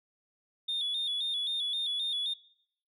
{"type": "tone with vibrato", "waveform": "sine", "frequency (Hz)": 3520, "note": "A7", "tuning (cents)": 0, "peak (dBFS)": -28, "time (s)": [0.68, 2.34], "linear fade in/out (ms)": 10, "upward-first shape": "square", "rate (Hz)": 3.8, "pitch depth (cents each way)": 59, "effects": ["noise-tail reverb RT60 0.7 s tail -22 dB re dry", "tanh soft clip ceiling -27 dBFS"]}